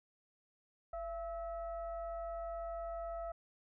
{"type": "tone with frequency modulation", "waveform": "sine", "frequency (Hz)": 674, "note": "E5", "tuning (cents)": 38, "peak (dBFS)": -39, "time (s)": [0.93, 3.32], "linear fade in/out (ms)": 5, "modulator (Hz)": 626, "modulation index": 0.63, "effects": []}